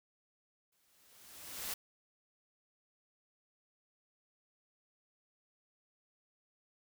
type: noise with exponential growth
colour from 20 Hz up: white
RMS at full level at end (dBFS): -38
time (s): 0.72-1.74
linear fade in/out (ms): 5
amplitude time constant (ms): 220
effects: none